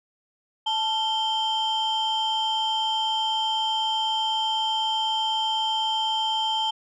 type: tone pair together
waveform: sine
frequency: 880 / 3136 Hz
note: A5 / G7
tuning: 0 / 0 cents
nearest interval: octave + minor seventh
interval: 2200 cents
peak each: -23 dBFS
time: 0.66-6.71 s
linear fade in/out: 10 ms
effects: tanh soft clip ceiling -19 dBFS